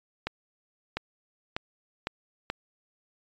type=accelerating click train; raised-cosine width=0.3 ms; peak=-14 dBFS; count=5; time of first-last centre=0.27-2.501 s; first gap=700 ms; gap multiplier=0.85; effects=resampled to 16000 Hz